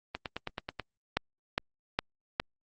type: two click trains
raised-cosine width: 0.3 ms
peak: -10 / -18 dBFS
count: 4 / 7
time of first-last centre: 1.17-2.4 / 0.15-0.797 s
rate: 2.44 / 9.27 Hz
effects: Opus 24 kbps